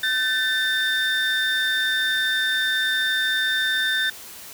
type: tone cluster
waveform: triangle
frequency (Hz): 1530 / 1770 / 3608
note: G6 / A6 / A7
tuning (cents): -42 / +10 / +43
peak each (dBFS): -22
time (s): 0.03-4.1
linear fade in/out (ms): 5
effects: tanh soft clip ceiling -11 dBFS + white hiss -40 dBFS RMS until 4.53 s